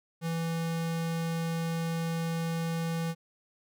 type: tone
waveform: square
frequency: 165.4 Hz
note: E3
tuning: 6 cents sharp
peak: -30 dBFS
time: 0.21-3.15 s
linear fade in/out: 50 ms
effects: none